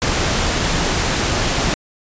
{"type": "tone in noise", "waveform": "sine", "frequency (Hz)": 164.81, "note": "E3", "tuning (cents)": 0, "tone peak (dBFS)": -26, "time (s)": [0.63, 0.85], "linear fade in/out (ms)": 0, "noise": "pink", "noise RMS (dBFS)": -18, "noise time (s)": [0.02, 1.74], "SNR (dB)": -11, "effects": ["resampled to 16000 Hz"]}